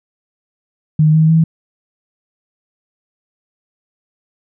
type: tone with pitch steps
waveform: sine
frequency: 154.5 / 158.11 / 161.81 Hz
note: D#3 / D#3 / E3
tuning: -12 / +28 / -32 cents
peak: -7 dBFS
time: 0.99-1.44 s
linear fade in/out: 5 ms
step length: 150 ms
effects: none